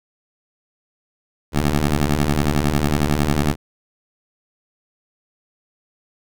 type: ring-modulated tone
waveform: 15% pulse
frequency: 74.8 Hz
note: D2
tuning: 32 cents sharp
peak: -7 dBFS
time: 1.52-3.56 s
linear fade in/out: 50 ms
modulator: 69.3 Hz
effects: none